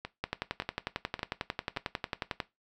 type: two click trains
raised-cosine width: 0.3 ms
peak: -21 / -15 dBFS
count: 4 / 25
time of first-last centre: 0.05-1.764 / 0.24-2.402 s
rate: 1.75 / 11.1 Hz
effects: noise-tail reverb RT60 0.2 s tail -17 dB re dry